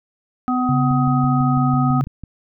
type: harmonic tone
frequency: 251.5 Hz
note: B3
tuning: 32 cents sharp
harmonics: 1 / 3 / 5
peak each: -18 / -24 / -23 dBFS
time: 0.48-2.01 s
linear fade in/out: 0 ms
type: tone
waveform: sine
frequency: 138.59 Hz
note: C#3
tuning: in tune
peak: -17 dBFS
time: 0.69-2.04 s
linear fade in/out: 0 ms
type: click train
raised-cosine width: 5 ms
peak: -20 dBFS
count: 9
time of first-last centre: 0.91-2.237 s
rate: 6.03 Hz
effects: none